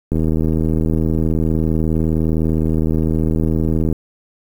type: click train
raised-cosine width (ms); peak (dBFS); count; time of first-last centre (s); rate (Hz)
3; -6; 304; 0.12-3.927; 79.6
effects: 7-bit